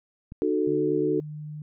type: click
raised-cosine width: 5 ms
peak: -27 dBFS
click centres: 0.321 s
type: chord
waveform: sine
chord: D# diminished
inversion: none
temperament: equal with one note detuned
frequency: 303.8 / 370 / 440 Hz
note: D#4 / F#4 / A4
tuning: -41 / 0 / 0 cents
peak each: -26 dBFS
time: 0.42-1.2 s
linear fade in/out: 0 ms
type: tone with pitch glide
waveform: sine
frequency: 148.8 to 151.05 Hz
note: D3 to D3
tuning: +23 to +49 cents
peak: -34 dBFS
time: 0.67-1.62 s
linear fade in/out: 2 ms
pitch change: +26 cents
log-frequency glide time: 0.81-0.97 s
effects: none